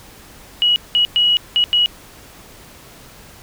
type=tone bursts at uneven times; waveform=sine; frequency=2913 Hz; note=F#7; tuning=28 cents flat; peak=-11 dBFS; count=5; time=0.62-0.76 / 0.95-1.05 / 1.16-1.37 / 1.56-1.64 / 1.73-1.86 s; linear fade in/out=0 ms; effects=pink hiss -42 dBFS RMS until 3.42 s